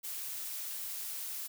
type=noise; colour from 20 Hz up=blue; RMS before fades=-40 dBFS; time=0.03-1.48 s; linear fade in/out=20 ms; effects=none